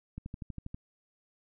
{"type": "click train", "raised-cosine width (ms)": 5, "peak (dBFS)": -27, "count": 8, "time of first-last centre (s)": [0.18, 0.745], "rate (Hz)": 12.4, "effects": []}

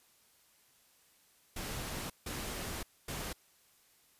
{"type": "noise bursts at uneven times", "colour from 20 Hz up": "pink", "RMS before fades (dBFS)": -40, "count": 3, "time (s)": [[1.56, 2.1], [2.26, 2.83], [3.08, 3.33]], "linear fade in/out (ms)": 5, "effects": ["white hiss -67 dBFS RMS until 4.19 s", "resampled to 32000 Hz"]}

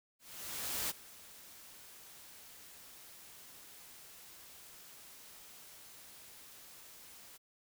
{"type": "noise with ADSR envelope", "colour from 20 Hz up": "white", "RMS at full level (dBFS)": -36, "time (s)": [0.19, 7.38], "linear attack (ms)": 710, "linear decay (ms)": 22, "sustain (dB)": -19, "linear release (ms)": 18, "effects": []}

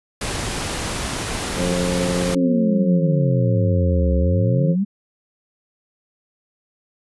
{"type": "noise", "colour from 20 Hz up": "pink", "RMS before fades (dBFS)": -25, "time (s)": [0.21, 2.35], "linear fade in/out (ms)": 5}
{"type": "harmonic tone", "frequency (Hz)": 89, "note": "F2", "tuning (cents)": 33, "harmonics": [2, 3, 4, 5, 6], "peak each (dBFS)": [-22, -28, -31, -29, -24], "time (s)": [1.56, 4.76], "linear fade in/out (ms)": 50}
{"type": "exponential two-way sweep", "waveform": "sine", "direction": "down then up", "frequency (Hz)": [277.2, 69.3, 208.8], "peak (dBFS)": -16, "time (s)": [2.35, 4.85], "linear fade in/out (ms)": 20, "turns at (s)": 4.16}
{"effects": ["resampled to 24000 Hz"]}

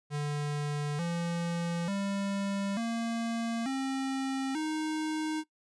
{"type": "tone with pitch steps", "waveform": "square", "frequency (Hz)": [146.83, 170.62, 198.27, 230.4, 267.7, 311.1], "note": ["D3", "F3", "G3", "A#3", "C4", "D#4"], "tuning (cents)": [0, -40, 20, -20, 40, 0], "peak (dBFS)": -31, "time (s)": [0.1, 5.44], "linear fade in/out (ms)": 50, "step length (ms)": 890, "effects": ["noise-tail reverb RT60 0.1 s tail -20 dB re dry", "resampled to 22050 Hz"]}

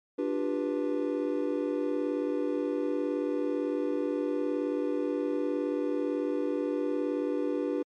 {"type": "chord", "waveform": "triangle", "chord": "G dominant seventh", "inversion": "second", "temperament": "just", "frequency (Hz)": [294, 352.8, 392, 490], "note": ["D4", "F4", "G4", "B4"], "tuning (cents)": [2, 18, 0, -14], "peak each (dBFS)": [-29, -33, -32, -31], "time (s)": [0.18, 7.83], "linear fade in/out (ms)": 10, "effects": ["MP3 48 kbps"]}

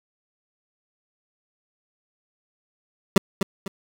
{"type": "tone with echo", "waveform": "25% pulse", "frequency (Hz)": 194, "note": "G3", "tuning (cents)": -18, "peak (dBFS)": -7, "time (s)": [3.16, 3.18], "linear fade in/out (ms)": 2, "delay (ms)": 250, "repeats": 2, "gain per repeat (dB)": -9, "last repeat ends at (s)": 3.68, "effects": ["8-bit"]}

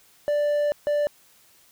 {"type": "tone bursts at uneven times", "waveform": "triangle", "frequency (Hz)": 587.3, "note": "D5", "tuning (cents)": 0, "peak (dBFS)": -18, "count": 2, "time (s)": [[0.28, 0.72], [0.87, 1.07]], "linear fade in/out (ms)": 0, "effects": ["white hiss -57 dBFS RMS until 1.71 s"]}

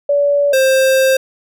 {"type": "tone pair in turn", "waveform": ["sine", "square"], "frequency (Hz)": [573, 528.3], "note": ["D5", "C5"], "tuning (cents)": [-43, 17], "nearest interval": "minor second", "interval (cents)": 140, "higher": "first", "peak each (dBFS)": -10, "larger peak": "neither", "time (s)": [[0.09, 0.53], [0.53, 1.17]], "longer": "second", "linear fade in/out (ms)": 5, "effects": []}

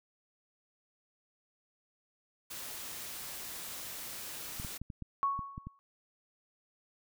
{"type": "noise", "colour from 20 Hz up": "white", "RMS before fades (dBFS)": -43, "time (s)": [2.5, 4.78], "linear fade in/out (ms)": 10}
{"type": "clicks", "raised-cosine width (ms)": 5, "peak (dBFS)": -29, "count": 8, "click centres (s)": [4.599, 4.648, 4.816, 4.902, 5.023, 5.392, 5.579, 5.67]}
{"type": "tone with exponential decay", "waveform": "sine", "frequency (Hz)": 1108.7, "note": "C#6", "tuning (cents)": 0, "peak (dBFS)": -25, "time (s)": [5.23, 5.79], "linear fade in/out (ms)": 0, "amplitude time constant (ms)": 120}
{"effects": []}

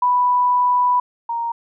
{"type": "tone pair in turn", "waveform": "sine", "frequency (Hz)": [987.8, 932.4], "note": ["B5", "A#5"], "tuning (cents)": [0, 0], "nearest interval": "minor second", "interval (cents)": 100, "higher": "first", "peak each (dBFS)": [-13, -20], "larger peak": "first", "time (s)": [[0.02, 1], [1.29, 1.52]], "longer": "first", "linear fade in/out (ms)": 5, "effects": []}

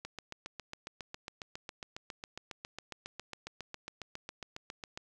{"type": "click train", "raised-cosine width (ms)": 0.2, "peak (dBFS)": -24, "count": 37, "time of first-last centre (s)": [0.05, 4.975], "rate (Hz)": 7.31, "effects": []}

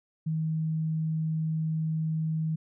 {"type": "tone", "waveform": "sine", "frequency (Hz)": 158.7, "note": "D#3", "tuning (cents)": 35, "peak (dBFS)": -26, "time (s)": [0.26, 2.56], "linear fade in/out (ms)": 10, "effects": []}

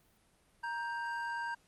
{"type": "tone pair together", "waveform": "triangle", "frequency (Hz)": [938, 1577.5], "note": ["A#5", "G6"], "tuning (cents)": [11, 10], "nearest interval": "major sixth", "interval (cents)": 899, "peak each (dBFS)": [-36, -37], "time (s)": [0.63, 1.55], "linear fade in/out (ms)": 10, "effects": ["pink hiss -69 dBFS RMS until 1.67 s", "Opus 32 kbps"]}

